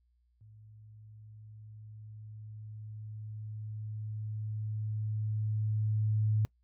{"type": "tone with level ramp", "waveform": "sine", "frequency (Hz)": 107.5, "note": "A2", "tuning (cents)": -40, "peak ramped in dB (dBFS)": [-53, -25], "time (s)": [0.41, 6.45], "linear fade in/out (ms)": 0, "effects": ["noise-tail reverb RT60 0.1 s tail -24 dB re dry", "added 60 Hz sine -68 dBFS peak until 6.63 s"]}